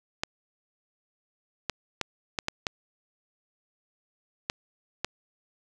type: clicks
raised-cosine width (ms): 0.2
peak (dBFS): -10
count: 8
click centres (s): 0.235 / 1.697 / 2.013 / 2.388 / 2.484 / 2.668 / 4.499 / 5.046
effects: none